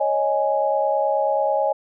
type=chord; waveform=sine; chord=C# suspended second; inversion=none; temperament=just; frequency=554.4 / 623.7 / 831.5 Hz; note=C#5 / D#5 / G#5; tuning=0 / +4 / +2 cents; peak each=-22 dBFS; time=0-1.73 s; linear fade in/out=10 ms; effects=none